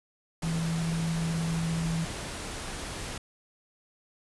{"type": "tone in noise", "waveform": "sine", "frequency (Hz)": 164.6, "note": "E3", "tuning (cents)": -2, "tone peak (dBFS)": -27, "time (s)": [0.43, 2.05], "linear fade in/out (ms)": 5, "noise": "pink", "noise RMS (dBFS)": -37, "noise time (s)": [0.42, 3.18], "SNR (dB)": 7, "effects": ["resampled to 24000 Hz"]}